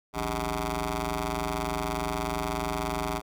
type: ring-modulated tone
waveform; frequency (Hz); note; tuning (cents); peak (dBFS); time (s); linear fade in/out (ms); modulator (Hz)
10% pulse; 116.8; A#2; +4; -17; 0.13-3.22; 50; 514
effects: none